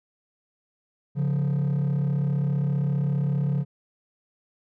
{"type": "tone pair together", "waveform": "triangle", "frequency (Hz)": [140.63, 175.8], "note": ["C#3", "F3"], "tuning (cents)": [25, 12], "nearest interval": "major third", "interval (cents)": 387, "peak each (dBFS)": [-19, -24], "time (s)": [1.15, 3.65], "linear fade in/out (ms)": 50, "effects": ["tanh soft clip ceiling -18 dBFS"]}